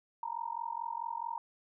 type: tone with amplitude modulation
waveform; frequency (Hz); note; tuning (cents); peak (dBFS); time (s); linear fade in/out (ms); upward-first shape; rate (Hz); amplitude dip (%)
sine; 932.3; A#5; 0; -31; 0.23-1.38; 2; sine; 44.6; 100
effects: none